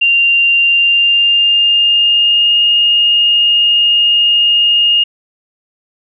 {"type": "tone with pitch glide", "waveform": "sine", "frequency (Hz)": [2780, 2843], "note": ["F7", "F7"], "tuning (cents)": [-9, 30], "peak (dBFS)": -7, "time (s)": [0.01, 5.04], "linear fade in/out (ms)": 10, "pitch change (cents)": 39, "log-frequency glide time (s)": [0.58, 2.58], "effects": []}